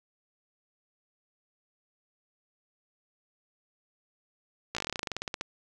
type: slowing click train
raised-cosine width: 0.2 ms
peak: -15 dBFS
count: 19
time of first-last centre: 4.75-5.411 s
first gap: 16 ms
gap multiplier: 1.09
effects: none